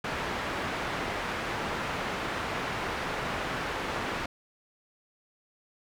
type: low-pass noise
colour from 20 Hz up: white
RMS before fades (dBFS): -33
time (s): 0.04-4.26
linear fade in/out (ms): 5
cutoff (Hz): 1700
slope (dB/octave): 12
effects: none